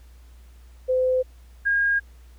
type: tone pair in turn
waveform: sine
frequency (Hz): 512 / 1625.5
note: C5 / G#6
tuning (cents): -38 / -38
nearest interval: octave + minor sixth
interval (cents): 2000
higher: second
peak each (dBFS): -18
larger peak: neither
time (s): 0.88-1.23 / 1.65-2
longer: neither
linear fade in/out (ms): 20
effects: added 60 Hz sine -45 dBFS peak until 2.38 s + pink hiss -60 dBFS RMS until 2.38 s